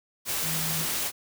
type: tone in noise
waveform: sine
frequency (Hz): 160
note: D#3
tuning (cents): +49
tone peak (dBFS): -33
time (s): 0.42-0.87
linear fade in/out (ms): 50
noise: white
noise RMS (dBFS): -29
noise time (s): 0.25-1.12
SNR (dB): -7
effects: none